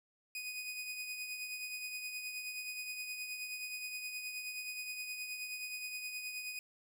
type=tone with tremolo; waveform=sawtooth; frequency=2489 Hz; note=D#7; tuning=in tune; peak=-35 dBFS; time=0.35-6.59 s; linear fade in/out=2 ms; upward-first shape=triangle; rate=9.5 Hz; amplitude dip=50%; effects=none